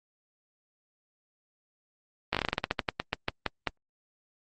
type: slowing click train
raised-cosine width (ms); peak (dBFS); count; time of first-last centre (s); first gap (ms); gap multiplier
0.3; -10; 18; 2.33-3.673; 17; 1.17
effects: Opus 24 kbps